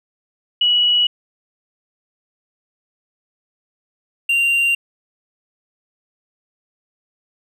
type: tone pair in turn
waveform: sine / triangle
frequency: 2929 / 2773 Hz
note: F#7 / F7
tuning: -18 / -13 cents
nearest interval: minor second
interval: 95 cents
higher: first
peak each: -12 dBFS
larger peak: neither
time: 0.61-1.07 / 4.29-4.75 s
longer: neither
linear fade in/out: 5 ms
effects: none